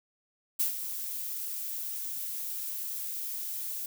violet noise with ADSR envelope, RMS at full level -26 dBFS, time 0.59-3.86 s, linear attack 13 ms, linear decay 120 ms, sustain -10 dB, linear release 3 ms, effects none

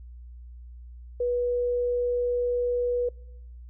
sine tone, 487.9 Hz, B4, 21 cents flat, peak -23 dBFS, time 1.2-3.09 s, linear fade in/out 5 ms, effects noise-tail reverb RT60 0.9 s tail -25 dB re dry + added 60 Hz sine -41 dBFS peak until 3.69 s

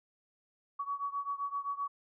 sine beating tone pair, 1126 / 1133.7 Hz, C#6 / C#6, +27 / +39 cents, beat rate 7.7 Hz, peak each -36 / -38 dBFS, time 0.79-1.88 s, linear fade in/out 10 ms, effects none

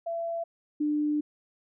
sine tone pair in turn, 672 / 298.3 Hz, E5 / D4, +33 / +27 cents, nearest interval octave + major second, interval 1406 cents, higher first, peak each -29 / -24 dBFS, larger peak second, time 0.06-0.44 / 0.8-1.21 s, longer second, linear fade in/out 10 ms, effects none

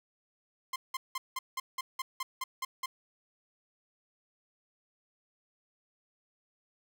sawtooth tone bursts, 1046.5 Hz, C6, in tune, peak -29 dBFS, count 11, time 0.73-2.86 s, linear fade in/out 5 ms, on 30 ms, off 180 ms, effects none

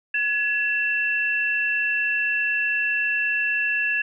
sine tone pair together, 1690.7 / 2686 Hz, G#6 / E7, +30 / +32 cents, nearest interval minor sixth, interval 802 cents, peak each -23 dBFS, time 0.14-4.02 s, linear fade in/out 5 ms, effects none

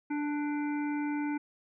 harmonic tone with a mistuned harmonic, 293.7 Hz, D4, in tune, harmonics 1 / 3 / 5 / 7 / 8, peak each -30 / -40 / -44 / -47 / -48 dBFS, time 0.1-1.38 s, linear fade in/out 10 ms, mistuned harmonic 5, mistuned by +17 cents, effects none

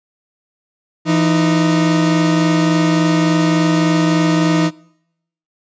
40% pulse tone pair together, 167.29 / 311.1 Hz, E3 / D#4, +26 / 0 cents, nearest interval major seventh, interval 1074 cents, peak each -14 dBFS, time 1.05-4.71 s, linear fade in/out 50 ms, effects noise-tail reverb RT60 0.8 s tail -25 dB re dry + resampled to 16000 Hz

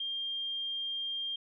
sine tone, 3200 Hz, G7, 35 cents sharp, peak -33 dBFS, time 0-1.36 s, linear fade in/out 5 ms, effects none

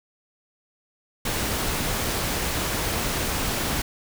pink noise, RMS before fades -26 dBFS, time 1.25-3.82 s, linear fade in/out 5 ms, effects none

